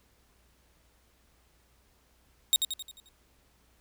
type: tone with echo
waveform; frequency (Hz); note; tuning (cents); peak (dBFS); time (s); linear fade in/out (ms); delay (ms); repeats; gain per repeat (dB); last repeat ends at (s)
sawtooth; 3747; A#7; +8; -16; 2.53-2.56; 0; 88; 6; -6; 3.088
effects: added 60 Hz sine -67 dBFS peak until 3.8 s + pink hiss -67 dBFS RMS until 3.8 s